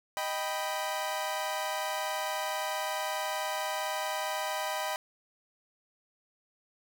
sawtooth chord, Eb augmented, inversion none, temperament equal, 622.3 / 784 / 987.8 Hz, Eb5 / G5 / B5, 0 / 0 / 0 cents, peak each -32 dBFS, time 0.17-4.96 s, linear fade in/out 0 ms, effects none

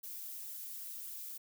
violet noise with flanger, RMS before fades -45 dBFS, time 0.03-1.38 s, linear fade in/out 10 ms, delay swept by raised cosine 0.58 to 2.98 ms, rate 3.8 Hz, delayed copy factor +0.55, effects none

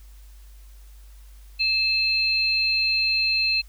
sine tone pair together, 2619 / 4165 Hz, E7 / C8, -12 / -9 cents, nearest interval minor sixth, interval 803 cents, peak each -22 dBFS, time 1.59-3.62 s, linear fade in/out 20 ms, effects added 50 Hz sine -43 dBFS peak until 3.68 s + white hiss -58 dBFS RMS until 3.68 s

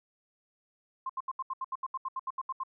sine tone bursts, 1055 Hz, C6, 14 cents sharp, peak -31 dBFS, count 15, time 1.06-2.635 s, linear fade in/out 5 ms, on 35 ms, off 75 ms, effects none

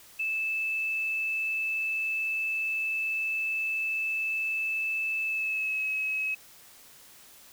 sine tone with pitch glide, 2627 to 2566 Hz, E7 to E7, -7 to -47 cents, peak -27 dBFS, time 0.19-6.35 s, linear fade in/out 10 ms, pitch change -40 cents, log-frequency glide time 5.24-5.85 s, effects white hiss -53 dBFS RMS until 7.52 s

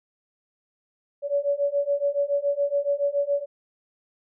sine beating tone pair, 565 / 572.1 Hz, C#5 / D5, +33 / -45 cents, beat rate 7.1 Hz, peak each -25 / -24 dBFS, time 1.22-3.46 s, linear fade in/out 50 ms, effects none

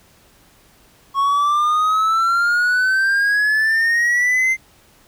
triangle exponential sweep, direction up, 1096 to 2093 Hz, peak -12 dBFS, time 1.14-4.57 s, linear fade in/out 50 ms, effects pink hiss -52 dBFS RMS until 5.07 s

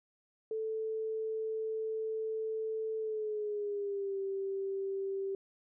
sine tone with pitch glide, 440 to 389.7 Hz, A4 to G4, 0 to -10 cents, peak -33 dBFS, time 0.51-5.35 s, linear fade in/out 2 ms, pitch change -210 cents, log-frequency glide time 2.98-4.19 s, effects none

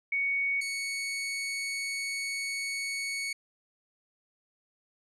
sine / sawtooth tone pair in turn, 2230 / 2222 Hz, C#7 / C#7, +10 / +4 cents, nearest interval unison, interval 6 cents, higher first, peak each -26 / -28 dBFS, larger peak first, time 0.12-0.61 / 0.61-3.33 s, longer second, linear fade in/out 5 ms, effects resampled to 24000 Hz

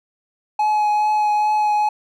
triangle tone with vibrato, 845 Hz, G#5, 30 cents sharp, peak -13 dBFS, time 0.59-1.89 s, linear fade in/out 5 ms, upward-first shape triangle, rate 2.4 Hz, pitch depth 16 cents each way, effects none

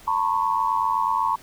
sine tone cluster, 898 / 986 / 1097 Hz, A5 / B5 / C#6, +35 / -3 / -18 cents, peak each -24 dBFS, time 0.07-1.36 s, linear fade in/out 10 ms, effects pink hiss -48 dBFS RMS until 1.42 s

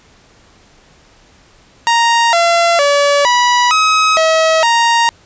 sawtooth tone with pitch steps, 932 / 682 / 572 / 977 / 1273 / 642 / 932 Hz, A#5 / F5 / D5 / B5 / D#6 / E5 / A#5, -1 / -41 / -46 / -19 / +39 / -46 / -1 cents, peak -5 dBFS, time 1.87-5.09 s, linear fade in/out 0 ms, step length 460 ms, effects pink hiss -47 dBFS RMS until 5.25 s + resampled to 16000 Hz

